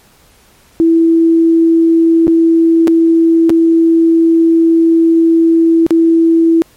sine tone with dropouts, 329.6 Hz, E4, in tune, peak -5 dBFS, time 0.8-6.62 s, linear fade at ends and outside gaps 0 ms, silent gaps 2.27-2.279 / 2.873-2.879 / 3.495-3.502 / 5.865-5.907 s, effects pink hiss -47 dBFS RMS until 6.76 s + MP3 64 kbps

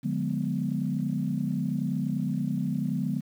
sine chord, D diminished seventh, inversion none, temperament equal with one note detuned, 146.83 / 178.7 / 207.7 / 246.9 Hz, D3 / F3 / Ab3 / Cb4, 0 / +40 / 0 / 0 cents, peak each -31 dBFS, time 0.03-3.21 s, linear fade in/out 20 ms, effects tanh soft clip ceiling -15 dBFS + 9-bit

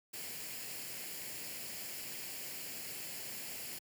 white noise with comb filter, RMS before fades -44 dBFS, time 0.13-3.79 s, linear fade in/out 10 ms, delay 0.41 ms, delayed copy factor +0.55, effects high-pass 100 Hz 12 dB/octave

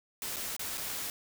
white noise with dropouts, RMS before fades -37 dBFS, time 0.22-1.1 s, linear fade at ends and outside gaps 1 ms, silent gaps 0.361-0.366 / 0.565-0.594 / 0.774-0.778 s, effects none

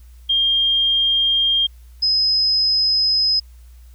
sine tone pair in turn, 3210 / 5072 Hz, G7 / D#8, +40 / +32 cents, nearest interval minor sixth, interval 792 cents, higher second, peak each -14 dBFS, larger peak neither, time 0.29-1.67 / 2.02-3.4 s, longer neither, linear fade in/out 10 ms, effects added 60 Hz sine -40 dBFS peak until 3.94 s + white hiss -58 dBFS RMS until 3.94 s

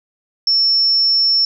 sine tone, 5400 Hz, E8, 41 cents sharp, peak -11 dBFS, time 0.47-1.45 s, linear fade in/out 2 ms, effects none

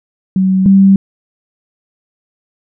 sine tone pair in turn, 188.9 / 194.44 Hz, F#3 / G3, +36 / -14 cents, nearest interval minor second, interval 50 cents, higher second, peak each -8 / -3 dBFS, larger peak second, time 0.36-0.66 / 0.66-0.96 s, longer neither, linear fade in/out 2 ms, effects none

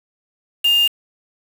sine tone with quantisation, 2814 Hz, F7, 12 cents sharp, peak -12 dBFS, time 0.64-0.88 s, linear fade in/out 10 ms, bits 4, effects none

